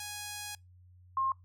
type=tone pair in turn; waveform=5% pulse / sine; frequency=830 / 1066.5 Hz; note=G#5 / C6; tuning=-1 / +33 cents; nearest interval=major third; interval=434 cents; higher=second; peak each=-27 dBFS; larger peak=neither; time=0-0.55 / 1.17-1.32 s; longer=first; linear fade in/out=2 ms; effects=noise-tail reverb RT60 0.2 s tail -25 dB re dry + added 90 Hz sine -55 dBFS peak until 1.44 s